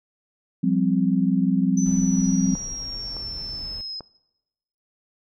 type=chord; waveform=sine; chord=F suspended second; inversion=none; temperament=equal with one note detuned; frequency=176.13 / 196 / 261.6 Hz; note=F3 / G3 / C4; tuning=+15 / 0 / 0 cents; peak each=-22 dBFS; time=0.63-2.55 s; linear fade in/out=10 ms
type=exponential sweep; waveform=sine; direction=down; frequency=6080 to 5090 Hz; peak=-30 dBFS; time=1.77-4 s; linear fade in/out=5 ms
type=noise; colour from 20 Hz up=brown; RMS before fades=-39 dBFS; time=1.86-3.81 s; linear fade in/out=0 ms
type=clicks; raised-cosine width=1 ms; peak=-24 dBFS; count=3; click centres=2.553 / 3.167 / 4.007 s
effects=noise-tail reverb RT60 1.0 s tail -23 dB re dry